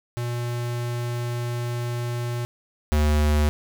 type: tone pair in turn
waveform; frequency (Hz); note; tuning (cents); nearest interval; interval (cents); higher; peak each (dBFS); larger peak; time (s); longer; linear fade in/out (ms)
square; 120.2 / 75.04; B2 / D2; -46 / +38; minor sixth; 816; first; -26 / -18; second; 0.17-2.45 / 2.92-3.49; first; 0
effects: none